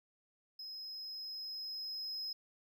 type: tone with level ramp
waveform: triangle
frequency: 5110 Hz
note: D#8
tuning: 45 cents sharp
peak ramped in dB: -43 to -37 dBFS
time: 0.59-2.33 s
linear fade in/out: 5 ms
effects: none